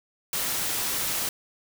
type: noise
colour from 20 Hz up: white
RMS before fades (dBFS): -28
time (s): 0.33-1.29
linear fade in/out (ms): 2
effects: none